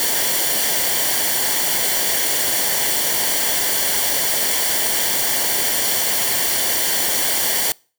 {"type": "noise with comb filter", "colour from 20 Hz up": "white", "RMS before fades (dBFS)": -19, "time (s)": [0, 7.72], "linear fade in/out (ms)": 0, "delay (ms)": 0.78, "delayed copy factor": -0.6, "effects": ["noise-tail reverb RT60 0.4 s tail -26 dB re dry"]}